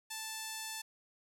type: tone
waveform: 5% pulse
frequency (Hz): 880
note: A5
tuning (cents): 0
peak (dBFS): -28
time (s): 0.1-0.82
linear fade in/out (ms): 10
effects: none